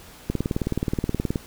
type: click train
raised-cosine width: 3 ms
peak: -10 dBFS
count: 21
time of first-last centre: 0.3-1.358 s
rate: 18.9 Hz
effects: pink hiss -46 dBFS RMS until 1.46 s